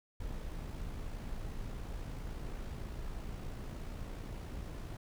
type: noise with amplitude modulation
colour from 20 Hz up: brown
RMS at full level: -40 dBFS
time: 0.2-4.97 s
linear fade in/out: 5 ms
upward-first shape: sine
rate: 57 Hz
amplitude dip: 35%
effects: none